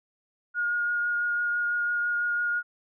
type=tone with vibrato; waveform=sine; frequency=1431 Hz; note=F6; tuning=42 cents sharp; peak=-24 dBFS; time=0.54-2.63 s; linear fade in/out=50 ms; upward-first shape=triangle; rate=6 Hz; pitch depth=13 cents each way; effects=none